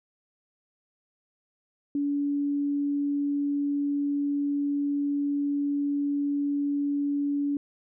sine tone, 285.8 Hz, D4, 47 cents flat, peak -24 dBFS, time 1.95-7.57 s, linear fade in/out 2 ms, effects none

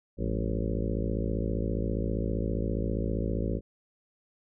harmonic tone with a mistuned harmonic, 55 Hz, A1, in tune, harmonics 1 / 2 / 3 / 4 / 5 / 6 / 7 / 8 / 9 / 10, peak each -31 / -34 / -36 / -37 / -38 / -39 / -39 / -40 / -41 / -41 dBFS, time 0.17-3.61 s, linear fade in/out 50 ms, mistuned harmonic 3, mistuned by +140 cents, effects none

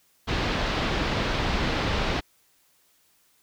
pink low-pass noise, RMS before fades -26 dBFS, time 0.27-2.21 s, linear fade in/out 20 ms, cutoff 4400 Hz, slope 24 dB/octave, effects white hiss -64 dBFS RMS until 3.42 s

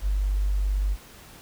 sine tone, 49 Hz, G1, in tune, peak -21 dBFS, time 0.01-0.97 s, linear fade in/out 50 ms, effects pink hiss -48 dBFS RMS until 1.41 s

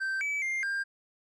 triangle tone with pitch steps, 1559 / 2295 / 2109 / 1597 Hz, G6 / D7 / C7 / G6, -10 / -40 / +13 / +32 cents, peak -27 dBFS, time 0-0.84 s, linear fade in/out 20 ms, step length 210 ms, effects resampled to 24000 Hz

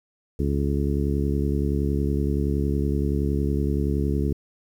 harmonic tone, 70.7 Hz, C#2, 35 cents sharp, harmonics 1 / 2 / 3 / 4 / 5 / 6, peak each -24 / -27 / -29 / -30 / -31 / -32 dBFS, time 0.39-4.33 s, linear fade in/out 5 ms, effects 9-bit

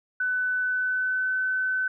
sine tone with pitch glide, 1500 to 1516.6 Hz, F#6 to F#6, +23 to +42 cents, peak -23 dBFS, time 0.2-1.88 s, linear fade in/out 5 ms, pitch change +19 cents, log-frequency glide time 0.57-1.34 s, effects none

